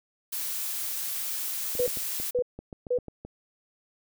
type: noise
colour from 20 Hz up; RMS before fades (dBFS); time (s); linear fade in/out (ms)
blue; -32; 0.32-2.31; 10
type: clicks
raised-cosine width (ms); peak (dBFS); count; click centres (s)
2; -26; 12; 1.752 / 1.801 / 1.878 / 1.972 / 2.2 / 2.389 / 2.59 / 2.728 / 2.868 / 2.987 / 3.083 / 3.25
type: tone bursts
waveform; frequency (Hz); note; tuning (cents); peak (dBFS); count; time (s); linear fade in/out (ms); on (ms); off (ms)
sine; 493.9; B4; 0; -22; 3; 1.79-2.981; 5; 77; 480
effects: none